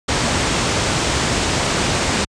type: low-pass noise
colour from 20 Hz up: pink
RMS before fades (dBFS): -18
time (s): 0.08-2.25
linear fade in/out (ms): 10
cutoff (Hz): 8800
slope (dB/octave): 48
effects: high-pass 60 Hz 12 dB/octave + resampled to 22050 Hz